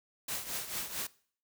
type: noise with tremolo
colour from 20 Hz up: white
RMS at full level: -35 dBFS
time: 0.28-1.07 s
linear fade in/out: 5 ms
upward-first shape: triangle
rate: 4.5 Hz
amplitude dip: 75%
effects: noise-tail reverb RT60 0.5 s tail -21 dB re dry